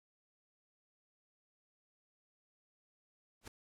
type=noise with exponential growth; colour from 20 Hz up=pink; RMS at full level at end=-43 dBFS; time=3.41-3.48 s; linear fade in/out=5 ms; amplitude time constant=15 ms; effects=low-pass 11000 Hz 12 dB/octave